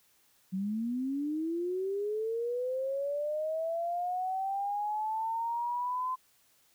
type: linear sweep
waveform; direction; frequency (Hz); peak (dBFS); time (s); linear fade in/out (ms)
sine; up; 183.4 to 1031; -30; 0.52-6.16; 20
effects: white hiss -67 dBFS RMS until 6.74 s